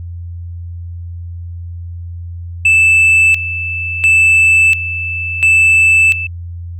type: tone with tremolo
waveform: sine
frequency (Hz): 2637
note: E7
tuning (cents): 0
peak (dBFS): -3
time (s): 2.65-6.27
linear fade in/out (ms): 5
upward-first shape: square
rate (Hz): 0.72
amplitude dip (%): 80
effects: tanh soft clip ceiling -5 dBFS + added 86 Hz sine -23 dBFS peak until 6.79 s